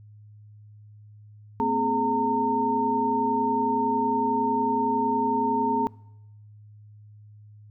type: tone cluster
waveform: sine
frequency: 227.4 / 258.3 / 421.6 / 914 Hz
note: A#3 / C4 / G#4 / A#5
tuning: -43 / -22 / +26 / -34 cents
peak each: -31 / -28 / -29 / -23 dBFS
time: 1.6-5.87 s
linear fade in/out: 0 ms
effects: noise-tail reverb RT60 0.8 s tail -23 dB re dry + added 105 Hz sine -46 dBFS peak until 7.7 s